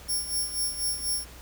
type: tone with tremolo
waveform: 10% pulse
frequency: 5480 Hz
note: F8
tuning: 34 cents flat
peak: -19 dBFS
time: 0.08-1.25 s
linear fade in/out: 20 ms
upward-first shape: sine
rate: 4.1 Hz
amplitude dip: 70%
effects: added 60 Hz sine -46 dBFS peak until 1.41 s + pink hiss -48 dBFS RMS until 1.41 s